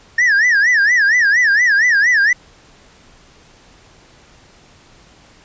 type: tone with vibrato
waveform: triangle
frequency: 1785 Hz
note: A6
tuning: 24 cents sharp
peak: -8 dBFS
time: 0.18-2.33 s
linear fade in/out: 5 ms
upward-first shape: sine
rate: 4.3 Hz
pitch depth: 200 cents each way
effects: pink hiss -47 dBFS RMS until 5.44 s + resampled to 16000 Hz